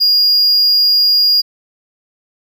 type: tone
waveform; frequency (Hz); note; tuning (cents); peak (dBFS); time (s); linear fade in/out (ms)
triangle; 4847; D#8; -46; -7; 0-1.42; 20
effects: none